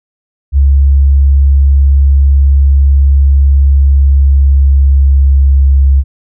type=tone with pitch glide; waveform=sine; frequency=69.1 to 68.19 Hz; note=C#2 to C#2; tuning=-5 to -28 cents; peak=-3 dBFS; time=0.52-6.04 s; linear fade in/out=50 ms; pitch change=-23 cents; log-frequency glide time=3.64-5.87 s; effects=none